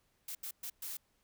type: noise bursts at uneven times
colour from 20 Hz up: blue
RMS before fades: -42 dBFS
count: 4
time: 0.28-0.35 / 0.43-0.51 / 0.63-0.7 / 0.82-0.97 s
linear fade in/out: 5 ms
effects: pink hiss -75 dBFS RMS until 1.23 s